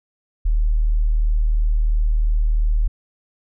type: tone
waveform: sine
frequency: 38.53 Hz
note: D#1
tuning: 16 cents flat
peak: -14 dBFS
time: 0.45-2.88 s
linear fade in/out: 10 ms
effects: none